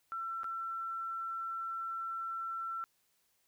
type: tone with dropouts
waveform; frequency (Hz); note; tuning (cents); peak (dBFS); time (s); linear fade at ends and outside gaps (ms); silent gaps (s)
sine; 1345; E6; +34; -36; 0.12-2.84; 0; 0.433-0.443
effects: white hiss -75 dBFS RMS until 3.47 s